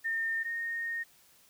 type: tone pair in turn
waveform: sine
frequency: 1817 / 1847.7 Hz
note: A#6 / A#6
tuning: -45 / -16 cents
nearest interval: unison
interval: 29 cents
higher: second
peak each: -29 / -32 dBFS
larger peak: first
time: 0.04-0.44 / 0.44-1.04 s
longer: second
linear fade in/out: 20 ms
effects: white hiss -62 dBFS RMS until 1.49 s